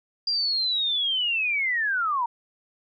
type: linear sweep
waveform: sine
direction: down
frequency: 4820 to 912 Hz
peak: -22 dBFS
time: 0.27-2.26 s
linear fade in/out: 5 ms
effects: none